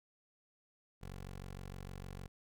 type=tone; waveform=15% pulse; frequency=46.53 Hz; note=F#1; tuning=10 cents sharp; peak=-39 dBFS; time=1.01-2.28 s; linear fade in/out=20 ms; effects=none